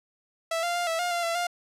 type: tone with pitch steps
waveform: sawtooth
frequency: 659 / 695 / 701 / 656 / 708 / 692 / 673 / 703 Hz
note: E5 / F5 / F5 / E5 / F5 / F5 / E5 / F5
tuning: -1 / -9 / +6 / -9 / +23 / -16 / +36 / +11 cents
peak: -22 dBFS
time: 0.51-1.47 s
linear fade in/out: 5 ms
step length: 120 ms
effects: low-pass 11000 Hz 12 dB/octave